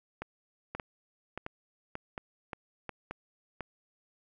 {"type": "two click trains", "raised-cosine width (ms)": 0.5, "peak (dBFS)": [-22, -22], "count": [5, 6], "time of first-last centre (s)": [[0.75, 3.607], [0.22, 3.11]], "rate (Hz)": [1.4, 1.73], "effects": []}